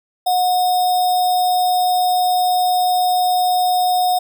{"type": "tone with sample-and-hold", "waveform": "sine", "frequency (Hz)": 727, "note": "F#5", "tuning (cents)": -31, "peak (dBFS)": -13, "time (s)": [0.26, 4.19], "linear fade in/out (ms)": 10, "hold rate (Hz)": 4410, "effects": []}